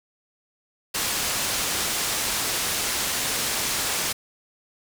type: low-pass noise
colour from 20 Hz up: white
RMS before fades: -26 dBFS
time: 0.94-4.13 s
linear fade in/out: 10 ms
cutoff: 9700 Hz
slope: 12 dB/octave
effects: none